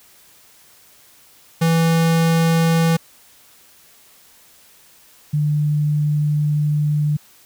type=tone pair in turn; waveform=square / sine; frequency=164.81 / 149.02 Hz; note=E3 / D3; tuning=0 / +26 cents; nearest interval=major second; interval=174 cents; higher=first; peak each=-14 / -15 dBFS; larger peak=first; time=1.61-2.97 / 5.33-7.17 s; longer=second; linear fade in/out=10 ms; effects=white hiss -50 dBFS RMS until 7.45 s